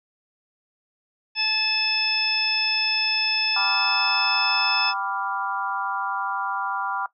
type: harmonic tone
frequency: 870 Hz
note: A5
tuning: 20 cents flat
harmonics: 1 / 2 / 3 / 4 / 6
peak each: -34 / -35 / -24 / -31 / -23 dBFS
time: 1.35-4.94 s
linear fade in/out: 50 ms
type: chord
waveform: sine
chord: G dominant seventh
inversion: none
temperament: equal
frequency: 784 / 987.8 / 1174.7 / 1396.9 Hz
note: G5 / B5 / D6 / F6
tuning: 0 / 0 / 0 / 0 cents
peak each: -30 dBFS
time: 3.56-7.06 s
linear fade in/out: 2 ms
effects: noise-tail reverb RT60 0.1 s tail -17 dB re dry